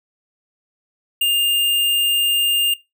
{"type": "tone", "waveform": "square", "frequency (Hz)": 2808, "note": "F7", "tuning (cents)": 9, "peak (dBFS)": -15, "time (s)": [1.21, 2.74], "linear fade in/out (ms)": 5, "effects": ["noise-tail reverb RT60 0.2 s tail -19 dB re dry"]}